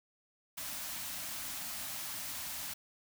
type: band-stop noise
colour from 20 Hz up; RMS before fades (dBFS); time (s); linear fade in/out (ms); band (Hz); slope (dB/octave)
white; -41; 0.57-2.74; 10; 330 to 560; 96
effects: none